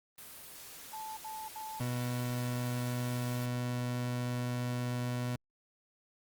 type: noise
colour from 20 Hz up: white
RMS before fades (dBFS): -49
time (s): 0.18-3.46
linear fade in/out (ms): 2
type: tone bursts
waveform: sine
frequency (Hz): 875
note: A5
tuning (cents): -10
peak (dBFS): -40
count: 3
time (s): 0.93-1.796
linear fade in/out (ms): 5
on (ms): 240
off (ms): 73
type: tone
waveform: 30% pulse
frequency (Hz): 123.1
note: B2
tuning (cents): -5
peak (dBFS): -30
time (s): 1.8-5.36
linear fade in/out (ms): 5
effects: Opus 32 kbps

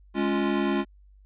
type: chord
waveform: square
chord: Db major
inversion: second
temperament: equal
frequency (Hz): 207.7 / 277.2 / 349.2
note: Ab3 / Db4 / F4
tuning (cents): 0 / 0 / 0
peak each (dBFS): -28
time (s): 0.14-0.85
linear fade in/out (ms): 50
effects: added 49 Hz sine -51 dBFS peak until 1.25 s + resampled to 8000 Hz

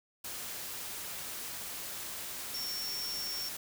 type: tone in noise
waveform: sine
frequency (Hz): 5470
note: F8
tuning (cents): -37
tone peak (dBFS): -36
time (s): 2.54-3.49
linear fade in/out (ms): 5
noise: white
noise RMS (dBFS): -41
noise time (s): 0.24-3.57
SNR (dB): +2
effects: none

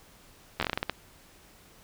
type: slowing click train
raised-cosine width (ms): 0.3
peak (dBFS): -11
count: 10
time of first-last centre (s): 0.6-0.897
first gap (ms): 12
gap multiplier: 1.24
effects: pink hiss -56 dBFS RMS until 1.83 s

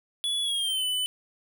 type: tone with pitch glide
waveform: square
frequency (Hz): 3408 to 3001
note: G#7 to F#7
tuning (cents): +44 to +24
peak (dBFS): -26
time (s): 0.24-1.06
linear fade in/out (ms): 0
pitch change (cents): -220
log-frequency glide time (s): 0.42-0.85
effects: none

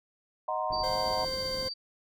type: chord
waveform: sine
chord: C half-diminished seventh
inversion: first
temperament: equal with one note detuned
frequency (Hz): 622.3 / 740 / 938.3 / 1046.5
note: Eb5 / Gb5 / Bb5 / C6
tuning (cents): 0 / 0 / +11 / 0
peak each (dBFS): -34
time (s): 0.48-1.25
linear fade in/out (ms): 5
type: low-pass noise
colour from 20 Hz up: pink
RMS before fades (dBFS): -43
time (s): 0.7-1.68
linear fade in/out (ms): 5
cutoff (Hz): 530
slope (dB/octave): 12
type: tone with tremolo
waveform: sine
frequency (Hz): 4638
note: D8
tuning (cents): -22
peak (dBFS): -31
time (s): 0.72-1.74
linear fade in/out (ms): 20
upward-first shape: triangle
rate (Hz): 15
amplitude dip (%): 45
type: tone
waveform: 40% pulse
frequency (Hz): 523.3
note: C5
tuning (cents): 0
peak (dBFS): -33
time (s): 0.83-1.69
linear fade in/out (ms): 10
effects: none

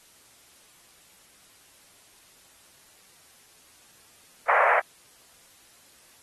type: band-pass noise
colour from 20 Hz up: pink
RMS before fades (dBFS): -21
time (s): 4.48-4.8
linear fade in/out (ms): 10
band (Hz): 560 to 2100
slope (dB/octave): 48
effects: white hiss -56 dBFS RMS until 6.22 s + AAC 32 kbps

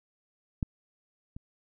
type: clicks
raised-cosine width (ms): 5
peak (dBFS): -16 / -29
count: 2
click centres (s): 0.628 / 1.365
effects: none

